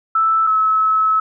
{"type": "tone pair in turn", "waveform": "sine", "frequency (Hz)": [1318.5, 1295.1], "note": ["E6", "E6"], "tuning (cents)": [0, -31], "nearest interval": "unison", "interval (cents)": 31, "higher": "first", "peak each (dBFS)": -12, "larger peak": "neither", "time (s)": [[0.15, 0.47], [0.47, 1.2]], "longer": "second", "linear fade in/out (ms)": 5, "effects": []}